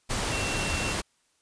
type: tone in noise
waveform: sine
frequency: 2717 Hz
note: F7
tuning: 48 cents flat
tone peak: -33 dBFS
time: 0.31-0.94 s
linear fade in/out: 20 ms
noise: pink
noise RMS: -29 dBFS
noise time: 0.09-1.02 s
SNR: -7 dB
effects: white hiss -69 dBFS RMS until 1.41 s + resampled to 22050 Hz